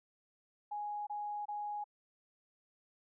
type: tone bursts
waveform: sine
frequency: 830.6 Hz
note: G#5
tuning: in tune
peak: -37 dBFS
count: 3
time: 0.71-1.842 s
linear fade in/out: 10 ms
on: 360 ms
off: 26 ms
effects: none